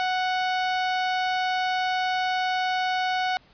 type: tone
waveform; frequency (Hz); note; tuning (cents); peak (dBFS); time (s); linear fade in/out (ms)
sawtooth; 740; F#5; 0; -19; 0-3.37; 0
effects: pink hiss -57 dBFS RMS until 3.53 s + resampled to 11025 Hz